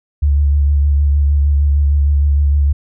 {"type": "tone with vibrato", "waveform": "sine", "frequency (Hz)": 71.8, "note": "D2", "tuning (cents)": -39, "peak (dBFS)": -9, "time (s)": [0.22, 2.73], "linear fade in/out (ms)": 10, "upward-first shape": "sine", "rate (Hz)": 6.5, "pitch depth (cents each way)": 31, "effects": []}